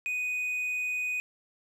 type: tone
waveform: triangle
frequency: 2489 Hz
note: D#7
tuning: in tune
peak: -27 dBFS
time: 0.06-1.2 s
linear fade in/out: 0 ms
effects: none